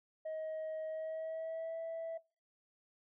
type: tone with pitch glide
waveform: sine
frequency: 631 to 656.7 Hz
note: D#5 to E5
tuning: +24 to -7 cents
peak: -36 dBFS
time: 0.25-2.18 s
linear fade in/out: 10 ms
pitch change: +69 cents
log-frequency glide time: 0.87-1.79 s
effects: noise-tail reverb RT60 0.3 s tail -23 dB re dry + tanh soft clip ceiling -37 dBFS